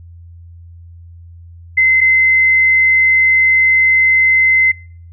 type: tone pair in turn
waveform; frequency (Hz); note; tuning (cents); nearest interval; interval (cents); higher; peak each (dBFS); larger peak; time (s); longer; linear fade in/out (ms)
sine; 2060 / 2060; C7 / C7; -28 / -28; unison; 0; neither; -7; neither; 1.77-2.01 / 2.01-4.72; second; 10
effects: noise-tail reverb RT60 0.5 s tail -25 dB re dry + added 85 Hz sine -34 dBFS peak until 5.12 s